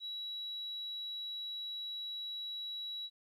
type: tone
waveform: sine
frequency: 3900 Hz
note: B7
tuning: 23 cents flat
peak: -38 dBFS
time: 0-3.1 s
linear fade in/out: 50 ms
effects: tanh soft clip ceiling -34 dBFS + 13-bit